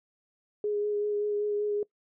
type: tone with vibrato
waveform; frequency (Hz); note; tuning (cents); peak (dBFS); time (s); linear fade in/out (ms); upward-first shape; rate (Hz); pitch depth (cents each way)
sine; 415.3; G#4; 0; -26; 0.64-1.83; 2; sine; 5.2; 15
effects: noise-tail reverb RT60 0.1 s tail -22 dB re dry